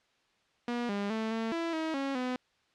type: tone with pitch steps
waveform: sawtooth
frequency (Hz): 240.3 / 201.8 / 221.1 / 224.9 / 333.4 / 319 / 274.2 / 252.1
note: B3 / G#3 / A3 / A3 / E4 / D#4 / C#4 / B3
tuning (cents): -47 / -49 / +9 / +38 / +20 / +43 / -19 / +36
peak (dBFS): -27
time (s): 0.68-2.36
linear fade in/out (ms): 2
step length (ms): 210
effects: white hiss -70 dBFS RMS until 2.74 s + low-pass 4000 Hz 12 dB/octave